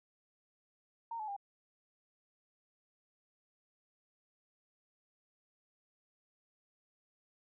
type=tone with pitch steps; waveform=sine; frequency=921 / 859.3 / 801.8 Hz; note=A#5 / A5 / G5; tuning=-21 / -41 / +39 cents; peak=-38 dBFS; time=1.11-1.365 s; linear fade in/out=5 ms; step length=85 ms; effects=none